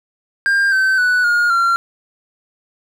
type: tone with pitch steps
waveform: triangle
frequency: 1600 / 1540.2 / 1482.5 / 1427.1 / 1373.7 Hz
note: G6 / G6 / F#6 / F6 / F6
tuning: +35 / -31 / +3 / +37 / -29 cents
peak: -10 dBFS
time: 0.46-1.76 s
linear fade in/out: 0 ms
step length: 260 ms
effects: none